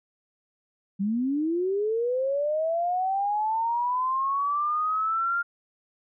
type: linear sweep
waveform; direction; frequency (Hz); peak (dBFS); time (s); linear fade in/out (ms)
sine; up; 188.7 to 1406; -23; 0.99-5.43; 20
effects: none